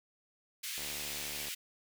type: high-pass noise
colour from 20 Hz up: pink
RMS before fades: -40 dBFS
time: 0.63-1.55 s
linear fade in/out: 10 ms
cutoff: 2000 Hz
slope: 24 dB/octave
type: click train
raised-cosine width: 1 ms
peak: -35 dBFS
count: 53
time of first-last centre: 0.78-1.484 s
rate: 73.9 Hz
effects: none